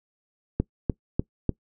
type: click train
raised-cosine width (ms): 3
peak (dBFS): -9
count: 4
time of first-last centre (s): 0.6-1.493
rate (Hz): 3.36
effects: noise-tail reverb RT60 0.1 s tail -22 dB re dry